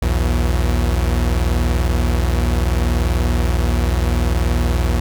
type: tone pair together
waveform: 40% pulse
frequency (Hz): 59.71 / 80.4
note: A#1 / E2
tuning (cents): +42 / -43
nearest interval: perfect fourth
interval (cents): 515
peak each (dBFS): -15 / -19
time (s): 0.02-5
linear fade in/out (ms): 5
effects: none